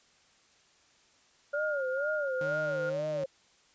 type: tone with vibrato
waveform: sine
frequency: 564 Hz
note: C#5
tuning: 30 cents sharp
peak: -30 dBFS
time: 1.53-3.26 s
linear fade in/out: 10 ms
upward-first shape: sine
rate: 2.1 Hz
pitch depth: 160 cents each way
type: tone with tremolo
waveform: sine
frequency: 1419 Hz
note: F6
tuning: 27 cents sharp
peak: -31 dBFS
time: 1.53-2.9 s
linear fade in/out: 10 ms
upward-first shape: triangle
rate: 2.2 Hz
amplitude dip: 55%
type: tone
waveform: sawtooth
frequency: 153.4 Hz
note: D#3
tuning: 24 cents flat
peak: -35 dBFS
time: 2.41-3.24 s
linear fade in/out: 2 ms
effects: white hiss -64 dBFS RMS until 3.74 s + resampled to 16000 Hz